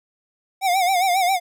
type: tone with vibrato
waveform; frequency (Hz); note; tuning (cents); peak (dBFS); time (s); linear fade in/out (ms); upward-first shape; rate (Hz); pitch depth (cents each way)
square; 740; F#5; 0; -17; 0.61-1.4; 50; sine; 7.4; 100
effects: none

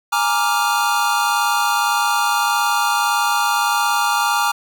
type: chord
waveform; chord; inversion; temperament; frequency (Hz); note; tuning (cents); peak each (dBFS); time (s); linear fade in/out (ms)
square; Bb dominant seventh; third; equal; 830.6 / 932.3 / 1174.7 / 1396.9; Ab5 / Bb5 / D6 / F6; 0 / 0 / 0 / 0; -22; 0.12-4.52; 10
effects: none

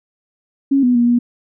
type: tone with pitch steps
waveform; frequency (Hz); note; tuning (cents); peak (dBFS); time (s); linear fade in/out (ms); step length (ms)
sine; 274.9 / 246.9 / 238.7 / 240.6; C#4 / B3 / A#3 / B3; -14 / 0 / +41 / -45; -10; 0.71-1.19; 10; 120
effects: none

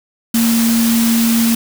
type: tone in noise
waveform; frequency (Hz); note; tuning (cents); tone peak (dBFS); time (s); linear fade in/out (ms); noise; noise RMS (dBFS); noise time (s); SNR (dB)
sine; 230.1; A#3; -22; -11; 0.34-1.55; 5; white; -20; 0.34-1.55; +6
effects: none

